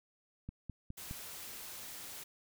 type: click train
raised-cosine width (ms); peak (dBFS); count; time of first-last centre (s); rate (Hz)
5; -30; 4; 0.49-1.111; 4.83
type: noise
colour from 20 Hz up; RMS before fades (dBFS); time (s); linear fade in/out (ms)
white; -47; 0.97-2.24; 10
effects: none